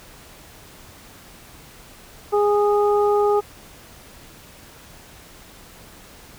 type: harmonic tone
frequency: 412.5 Hz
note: G#4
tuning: 12 cents flat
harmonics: 1 / 2 / 3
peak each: -16 / -22 / -26 dBFS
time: 2.32-3.41 s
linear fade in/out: 20 ms
effects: pink hiss -45 dBFS RMS until 6.38 s